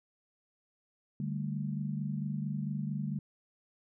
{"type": "chord", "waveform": "sine", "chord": "D suspended fourth", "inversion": "none", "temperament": "just", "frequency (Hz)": [146.83, 195.78, 220.2], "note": ["D3", "G3", "A3"], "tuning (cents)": [0, -2, 2], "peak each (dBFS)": [-35, -37, -39], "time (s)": [1.2, 3.19], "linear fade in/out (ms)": 2, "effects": []}